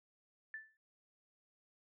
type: tone with exponential decay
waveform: sine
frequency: 1760 Hz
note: A6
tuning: in tune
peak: -40 dBFS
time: 0.54-0.77 s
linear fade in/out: 1 ms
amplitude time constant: 49 ms
effects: none